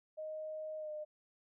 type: tone with pitch glide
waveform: sine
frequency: 622.3 to 607.7 Hz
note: D#5 to D#5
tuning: 0 to -41 cents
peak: -40 dBFS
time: 0.17-1.05 s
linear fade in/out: 20 ms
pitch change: -41 cents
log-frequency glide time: 0.78-0.91 s
effects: none